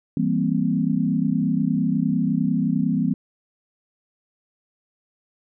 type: chord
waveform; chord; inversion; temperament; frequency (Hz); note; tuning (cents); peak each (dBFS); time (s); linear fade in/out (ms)
sine; C dominant seventh; first; equal; 164.81 / 196 / 233.1 / 261.6; E3 / G3 / Bb3 / C4; 0 / 0 / 0 / 0; -24; 0.17-3.14; 2
effects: none